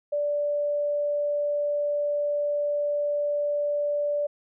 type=tone; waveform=sine; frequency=584 Hz; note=D5; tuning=10 cents flat; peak=-23 dBFS; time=0.12-4.27 s; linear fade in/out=10 ms; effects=none